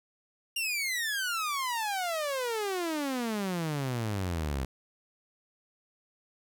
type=exponential sweep; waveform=sawtooth; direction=down; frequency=2832 to 63.6 Hz; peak=-26 dBFS; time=0.56-4.65 s; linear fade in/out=5 ms; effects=none